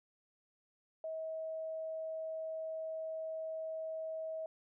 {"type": "tone", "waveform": "sine", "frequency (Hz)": 640, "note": "D#5", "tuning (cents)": 49, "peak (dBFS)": -38, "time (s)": [1.04, 4.46], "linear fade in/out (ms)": 2, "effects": []}